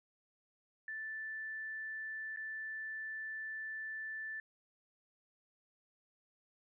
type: tone with dropouts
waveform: sine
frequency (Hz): 1760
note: A6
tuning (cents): 0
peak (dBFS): -40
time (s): 0.88-4.4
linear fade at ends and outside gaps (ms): 2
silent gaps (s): 2.362-2.371
effects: none